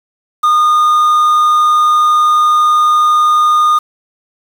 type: tone with quantisation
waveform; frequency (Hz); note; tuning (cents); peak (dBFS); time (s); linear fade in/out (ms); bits
triangle; 1223; D#6; -30; -5; 0.43-3.79; 10; 5
effects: none